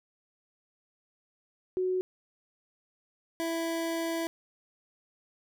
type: tone pair in turn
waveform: sine / 25% pulse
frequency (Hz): 369.5 / 330.9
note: F#4 / E4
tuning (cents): -2 / +7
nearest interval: major second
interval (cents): 191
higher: first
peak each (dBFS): -26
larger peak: neither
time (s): 1.77-2.01 / 3.4-4.27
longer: second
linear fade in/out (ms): 0
effects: none